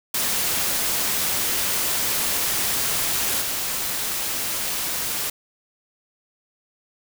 white noise with level steps, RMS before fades -23 / -26 dBFS, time 0.14-5.3 s, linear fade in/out 5 ms, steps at 3.41 s, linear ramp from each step 10 ms, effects none

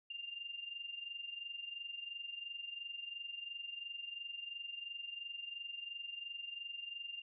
sine tone with amplitude modulation, 2796 Hz, F7, 1 cent sharp, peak -40 dBFS, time 0.1-7.22 s, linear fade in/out 5 ms, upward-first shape sine, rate 22.9 Hz, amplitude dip 70%, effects none

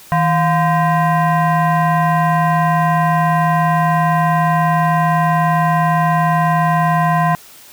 sine tone with frequency modulation, 161.3 Hz, E3, 37 cents flat, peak -11 dBFS, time 0.12-7.35 s, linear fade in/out 0 ms, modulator 866 Hz, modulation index 1.3, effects white hiss -41 dBFS RMS until 7.72 s

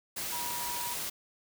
sine tone in noise, 962 Hz, B5, 46 cents flat, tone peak -38 dBFS, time 0.32-0.94 s, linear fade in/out 10 ms, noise white, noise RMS -36 dBFS, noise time 0.16-1.1 s, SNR -5 dB, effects none

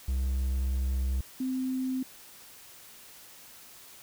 triangle / sine tone pair in turn, 65.1 / 259.3 Hz, C2 / C4, -8 / -15 cents, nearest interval 2 octaves, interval 2393 cents, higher second, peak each -24 / -28 dBFS, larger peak first, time 0.08-1.21 / 1.4-2.03 s, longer first, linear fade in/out 5 ms, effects white hiss -51 dBFS RMS until 4.02 s

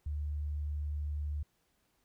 sine tone, 74 Hz, D2, 14 cents sharp, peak -33 dBFS, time 0.06-1.43 s, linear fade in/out 5 ms, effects pink hiss -75 dBFS RMS until 2.04 s

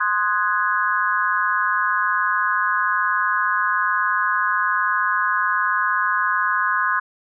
sine chord, Ab dominant seventh, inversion first, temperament equal, 1046.5 / 1244.5 / 1480 / 1661.2 Hz, C6 / Eb6 / Gb6 / Ab6, 0 / 0 / 0 / 0 cents, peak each -22 / -24 / -23 / -23 dBFS, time 0-7 s, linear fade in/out 10 ms, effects none

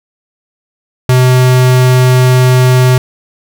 square tone, 127.3 Hz, C3, 47 cents flat, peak -5 dBFS, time 1.09-2.98 s, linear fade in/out 2 ms, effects none

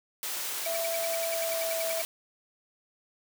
white high-pass noise, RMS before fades -34 dBFS, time 0.23-2.05 s, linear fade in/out 0 ms, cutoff 420 Hz, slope 12 dB/octave
40% pulse tone bursts, 2299 Hz, D7, 37 cents flat, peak -34 dBFS, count 15, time 0.65-2.015 s, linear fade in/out 5 ms, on 21 ms, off 75 ms
sine tone with pitch glide, 665 to 655.5 Hz, E5 to E5, +15 to -10 cents, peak -30 dBFS, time 0.66-2.02 s, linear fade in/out 5 ms, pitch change -25 cents, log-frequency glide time 1.08-1.85 s
effects none

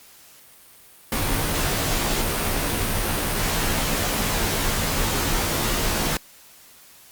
pink noise with comb filter, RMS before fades -23 dBFS, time 1.12-6.17 s, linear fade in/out 2 ms, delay 16 ms, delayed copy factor -0.95, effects white hiss -49 dBFS RMS until 7.11 s + Opus 48 kbps

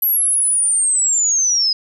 sine linear sweep, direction down, 11840 to 4978 Hz, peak -13 dBFS, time 0.02-1.73 s, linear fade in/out 5 ms, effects none

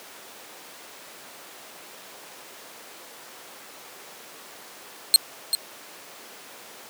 25% pulse tone with echo, 4217 Hz, C8, 13 cents sharp, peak -5 dBFS, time 5.14-5.16 s, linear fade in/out 0 ms, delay 390 ms, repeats 1, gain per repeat -9 dB, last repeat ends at 5.55 s, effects pink hiss -43 dBFS RMS until 6.89 s + high-pass 400 Hz 12 dB/octave

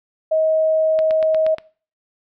sine tone, 633 Hz, D#5, 30 cents sharp, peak -14 dBFS, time 0.31-1.55 s, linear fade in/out 10 ms
click train, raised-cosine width 0.3 ms, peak -15 dBFS, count 6, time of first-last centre 0.99-1.584 s, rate 8.42 Hz
effects noise-tail reverb RT60 0.4 s tail -21 dB re dry

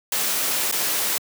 white noise with dropouts, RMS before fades -23 dBFS, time 0.12-1.18 s, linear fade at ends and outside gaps 2 ms, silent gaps 0.714-0.724 s, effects high-pass 200 Hz 12 dB/octave

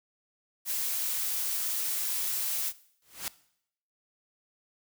blue noise, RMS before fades -31 dBFS, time 0.65-2.73 s, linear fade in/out 50 ms
white noise with exponential growth, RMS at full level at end -31 dBFS, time 3.02-3.28 s, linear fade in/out 1 ms, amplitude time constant 56 ms
effects noise-tail reverb RT60 0.7 s tail -19 dB re dry

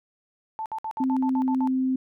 sine tone bursts, 880 Hz, A5, in tune, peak -28 dBFS, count 9, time 0.59-1.674 s, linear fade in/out 0 ms, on 68 ms, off 59 ms
sine tone with pitch glide, 261.6 to 260.1 Hz, C4 to C4, 0 to -10 cents, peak -21 dBFS, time 1-1.96 s, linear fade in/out 5 ms, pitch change -10 cents, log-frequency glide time 1.17-1.42 s
effects none

